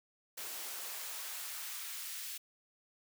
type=noise with high-pass filter sweep; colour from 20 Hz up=white; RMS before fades=-43 dBFS; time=0.37-2.38 s; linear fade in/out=10 ms; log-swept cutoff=330 to 2200 Hz; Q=0.83; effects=none